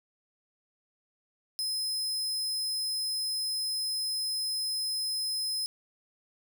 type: tone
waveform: sawtooth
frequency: 5100 Hz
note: D#8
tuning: 42 cents sharp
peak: -27 dBFS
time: 1.59-5.66 s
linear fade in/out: 0 ms
effects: none